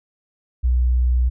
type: tone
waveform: sine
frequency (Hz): 61.74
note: B1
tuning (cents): 0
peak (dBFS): -14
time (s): 0.63-1.3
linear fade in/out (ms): 20
effects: none